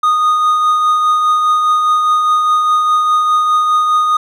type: tone with tremolo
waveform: triangle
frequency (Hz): 1236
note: D#6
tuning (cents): -12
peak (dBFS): -6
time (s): 0.03-4.17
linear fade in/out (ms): 5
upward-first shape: triangle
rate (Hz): 4.9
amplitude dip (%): 35
effects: none